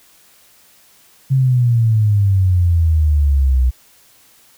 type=exponential sweep; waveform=sine; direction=down; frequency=135.8 to 61.74 Hz; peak=-10 dBFS; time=1.3-3.71 s; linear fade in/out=20 ms; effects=white hiss -50 dBFS RMS until 4.57 s